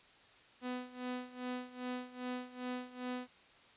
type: tone with tremolo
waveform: sawtooth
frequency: 250 Hz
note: B3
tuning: 21 cents sharp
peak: -33 dBFS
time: 0.61-3.28 s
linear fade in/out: 50 ms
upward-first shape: sine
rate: 2.5 Hz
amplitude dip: 85%
effects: white hiss -62 dBFS RMS until 3.76 s + resampled to 8000 Hz